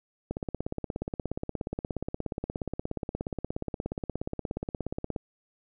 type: click train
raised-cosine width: 2 ms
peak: -18 dBFS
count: 83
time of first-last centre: 0.31-5.162 s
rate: 16.9 Hz
effects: none